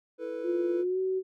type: chord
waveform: triangle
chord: E suspended fourth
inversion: none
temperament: equal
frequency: 329.6 / 440 / 493.9 Hz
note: E4 / A4 / B4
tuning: 0 / 0 / 0 cents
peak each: -38 / -37 / -33 dBFS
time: 0.18-0.85 s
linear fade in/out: 50 ms
type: tone with pitch glide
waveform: sine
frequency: 349.2 to 376.4 Hz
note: F4 to F#4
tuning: 0 to +30 cents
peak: -26 dBFS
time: 0.43-1.23 s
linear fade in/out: 50 ms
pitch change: +130 cents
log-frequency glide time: 0.76-0.99 s
effects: none